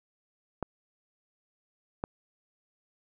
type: clicks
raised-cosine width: 1 ms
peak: -17 dBFS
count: 2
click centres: 0.627 / 2.039 s
effects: none

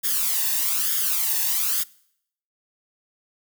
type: noise with flanger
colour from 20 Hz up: blue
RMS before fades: -23 dBFS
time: 0.03-1.84 s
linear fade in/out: 20 ms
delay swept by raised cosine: 0.59 to 1.13 ms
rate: 1.1 Hz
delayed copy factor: +0.7
effects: noise-tail reverb RT60 0.7 s tail -23 dB re dry

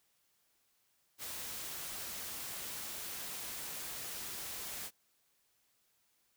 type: noise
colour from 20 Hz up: white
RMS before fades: -43 dBFS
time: 1.18-4.91 s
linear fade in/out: 50 ms
effects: white hiss -75 dBFS RMS until 6.36 s

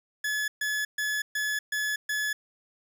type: tone bursts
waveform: 40% pulse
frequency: 1710 Hz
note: A6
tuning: 50 cents flat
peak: -26 dBFS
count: 6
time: 0.24-2.33 s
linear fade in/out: 5 ms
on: 240 ms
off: 130 ms
effects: none

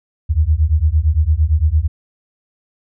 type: beating tone pair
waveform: sine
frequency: 73.42 / 82.22 Hz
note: D2 / E2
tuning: 0 / -4 cents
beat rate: 8.8 Hz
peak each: -14 dBFS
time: 0.29-1.88 s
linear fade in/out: 20 ms
effects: none

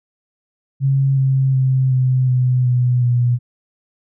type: tone with pitch steps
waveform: sine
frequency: 136.1 / 133.61 / 131.16 / 128.76 / 126.4 / 124.09 / 121.81 Hz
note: C#3 / C3 / C3 / C3 / B2 / B2 / B2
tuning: -31 / +37 / +5 / -27 / +41 / +9 / -23 cents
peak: -12 dBFS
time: 0.8-3.39 s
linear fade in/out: 50 ms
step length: 370 ms
effects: none

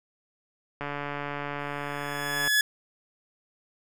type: click train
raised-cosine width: 0.5 ms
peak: -18 dBFS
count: 241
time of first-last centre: 0.81-2.477 s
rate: 144 Hz
type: tone with exponential growth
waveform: sawtooth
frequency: 1700 Hz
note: G#6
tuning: 40 cents sharp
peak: -15 dBFS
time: 1.59-2.61 s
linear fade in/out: 2 ms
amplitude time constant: 220 ms
effects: none

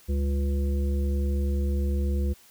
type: harmonic tone with a mistuned harmonic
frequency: 70.5 Hz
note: C#2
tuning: 30 cents sharp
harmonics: 1 / 3 / 5 / 7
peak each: -23 / -33 / -37 / -40 dBFS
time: 0.08-2.34 s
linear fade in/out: 20 ms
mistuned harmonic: 3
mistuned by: -90 cents
effects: white hiss -55 dBFS RMS until 2.5 s

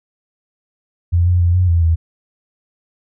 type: tone with pitch steps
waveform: sine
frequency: 86.5 / 89 / 86.7 / 91 / 84.7 / 82 Hz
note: F2 / F2 / F2 / F#2 / E2 / E2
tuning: -16 / +33 / -12 / -28 / +48 / -9 cents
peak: -10 dBFS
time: 1.12-1.96 s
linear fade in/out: 20 ms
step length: 140 ms
effects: none

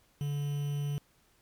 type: tone with quantisation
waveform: triangle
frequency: 144 Hz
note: D3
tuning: 34 cents flat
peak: -28 dBFS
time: 0.21-0.98 s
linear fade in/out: 0 ms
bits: 8
effects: pink hiss -67 dBFS RMS until 1.41 s + MP3 96 kbps

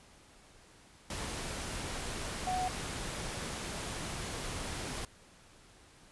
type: tone in noise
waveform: sine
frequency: 738 Hz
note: F#5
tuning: 5 cents flat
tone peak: -31 dBFS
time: 2.47-2.68 s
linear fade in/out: 2 ms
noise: pink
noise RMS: -39 dBFS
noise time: 1.1-5.05 s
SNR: +5 dB
effects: pink hiss -59 dBFS RMS until 6.11 s + resampled to 24000 Hz

